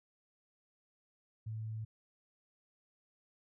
sine tone, 110 Hz, A2, in tune, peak -38 dBFS, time 1.46-1.85 s, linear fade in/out 10 ms, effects none

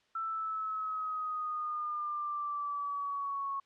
sine exponential sweep, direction down, 1333 to 1100 Hz, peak -33 dBFS, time 0.15-3.6 s, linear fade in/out 5 ms, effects white hiss -71 dBFS RMS until 3.65 s + low-pass 4000 Hz 12 dB/octave

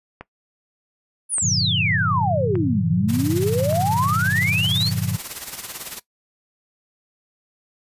click train, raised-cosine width 0.5 ms, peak -19 dBFS, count 4, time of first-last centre 0.21-3.727 s, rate 0.853 Hz
sine exponential two-way sweep, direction down then up, 10520 to 154.9 to 4632 Hz, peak -19 dBFS, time 1.29-4.92 s, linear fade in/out 50 ms, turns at 2.88 s
sine chord, G minor seventh, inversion none, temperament equal with one note detuned, 98 / 116.54 / 146.83 / 178.18 Hz, G2 / Bb2 / D3 / F3, 0 / 0 / 0 / +35 cents, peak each -26 dBFS, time 1.42-5.17 s, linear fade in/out 10 ms
white noise with tremolo, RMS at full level -30 dBFS, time 3.08-6 s, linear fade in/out 20 ms, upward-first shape sine, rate 18 Hz, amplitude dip 65%
effects noise-tail reverb RT60 0.1 s tail -18 dB re dry + resampled to 32000 Hz

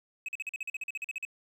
triangle tone bursts, 2555 Hz, D#7, 45 cents sharp, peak -31 dBFS, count 15, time 0.26-1.251 s, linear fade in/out 2 ms, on 25 ms, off 44 ms, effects 11-bit

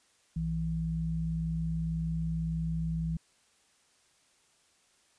sine tone pair together, 60.7 / 162.57 Hz, B1 / E3, -29 / -24 cents, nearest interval octave + perfect fourth, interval 1705 cents, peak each -36 / -30 dBFS, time 0.36-3.17 s, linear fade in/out 5 ms, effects white hiss -67 dBFS RMS until 5.18 s + resampled to 22050 Hz

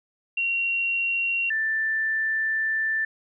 sine tone pair in turn, 2747 / 1770 Hz, F7 / A6, -29 / +10 cents, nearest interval minor sixth, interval 761 cents, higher first, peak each -22 dBFS, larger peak neither, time 0.37-1.5 / 1.5-3.05 s, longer second, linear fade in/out 5 ms, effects none

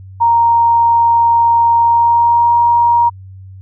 sine tone with pitch glide, 932.3 to 944.2 Hz, A#5 to A#5, 0 to +22 cents, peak -7 dBFS, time 0.2-3.1 s, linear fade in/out 20 ms, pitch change +22 cents, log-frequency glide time 1.8-2.57 s, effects added 95 Hz sine -31 dBFS peak until 3.61 s

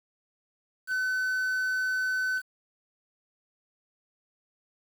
triangle tone with quantisation, 1514 Hz, F#6, 39 cents sharp, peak -24 dBFS, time 0.87-2.42 s, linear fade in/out 50 ms, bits 8, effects none

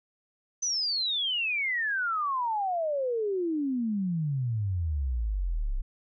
sine exponential sweep, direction down, 6150 to 30.64 Hz, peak -26 dBFS, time 0.62-5.82 s, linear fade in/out 10 ms, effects none

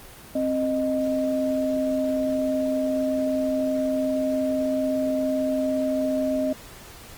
sine tone pair together, 263.6 / 618.9 Hz, C4 / D#5, +13 / -9 cents, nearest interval octave + minor third, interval 1478 cents, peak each -24 dBFS, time 0.35-6.53 s, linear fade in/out 5 ms, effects pink hiss -44 dBFS RMS until 7.17 s + Opus 24 kbps

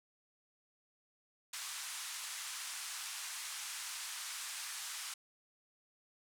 white band-pass noise, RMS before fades -44 dBFS, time 1.53-5.14 s, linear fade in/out 5 ms, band 970 to 10000 Hz, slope 24 dB/octave, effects none

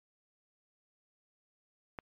click, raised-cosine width 0.5 ms, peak -25 dBFS, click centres 1.988 s, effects MP3 96 kbps

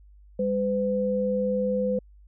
sine tone pair together, 200.8 / 506 Hz, G3 / B4, +42 / +42 cents, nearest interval octave + major third, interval 1600 cents, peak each -27 / -24 dBFS, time 0.39-1.99 s, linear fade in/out 5 ms, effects added 50 Hz sine -49 dBFS peak until 2.27 s

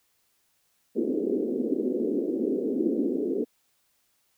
white band-pass noise, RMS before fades -27 dBFS, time 0.95-3.45 s, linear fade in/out 20 ms, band 230 to 440 Hz, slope 48 dB/octave, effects white hiss -70 dBFS RMS until 4.37 s

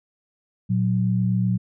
sine tone pair together, 116.54 / 184.65 Hz, A#2 / F#3, 0 / -3 cents, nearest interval minor sixth, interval 797 cents, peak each -21 dBFS, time 0.69-1.58 s, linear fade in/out 20 ms, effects none

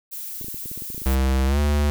violet noise, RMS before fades -33 dBFS, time 0.11-1.16 s, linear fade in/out 20 ms
clicks, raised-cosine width 3 ms, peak -25 dBFS, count 12, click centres 0.412 / 0.445 / 0.484 / 0.544 / 0.658 / 0.715 / 0.776 / 0.821 / 0.902 / 0.946 / 0.979 / 1.018 s
square tone with pitch glide, 66.1 to 73.34 Hz, C2 to D2, +18 to -2 cents, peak -18 dBFS, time 1.06-1.9 s, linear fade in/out 0 ms, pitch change +180 cents, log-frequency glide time 1.46-1.59 s
effects none

